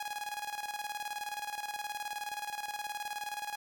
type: tone with tremolo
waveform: sawtooth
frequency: 830.6 Hz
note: G#5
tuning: in tune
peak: -31 dBFS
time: 0-3.56 s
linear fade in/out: 5 ms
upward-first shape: square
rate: 19 Hz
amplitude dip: 65%
effects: none